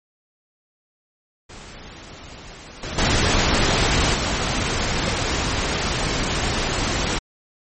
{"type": "noise with level steps", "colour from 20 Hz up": "pink", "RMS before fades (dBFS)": [-39, -29, -18, -22], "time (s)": [1.49, 7.19], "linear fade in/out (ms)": 10, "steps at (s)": [2.83, 2.98, 4.14], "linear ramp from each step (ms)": 2, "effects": ["MP3 32 kbps"]}